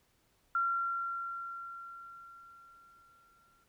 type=tone with exponential decay; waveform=sine; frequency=1372 Hz; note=F6; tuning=31 cents flat; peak=-27 dBFS; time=0.55-3.64 s; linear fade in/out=2 ms; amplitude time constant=670 ms; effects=pink hiss -72 dBFS RMS until 3.68 s